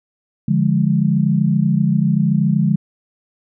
sine chord, D diminished, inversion none, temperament equal, 146.83 / 174.61 / 207.7 Hz, D3 / F3 / Ab3, 0 / 0 / 0 cents, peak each -17 dBFS, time 0.48-2.76 s, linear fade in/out 5 ms, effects none

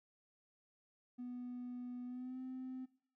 triangle tone with pitch glide, 246.7 to 257.9 Hz, B3 to C4, -2 to -25 cents, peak -40 dBFS, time 1.18-2.86 s, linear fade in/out 20 ms, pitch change +77 cents, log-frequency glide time 2.05-2.39 s, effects noise-tail reverb RT60 0.5 s tail -19 dB re dry + tanh soft clip ceiling -39 dBFS

